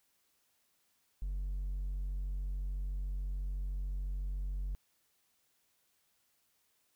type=tone with hard clipping; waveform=sine; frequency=46.9 Hz; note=F#1; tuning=24 cents sharp; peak=-35 dBFS; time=1.22-4.75 s; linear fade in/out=0 ms; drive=2 dB; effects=white hiss -75 dBFS RMS until 6.95 s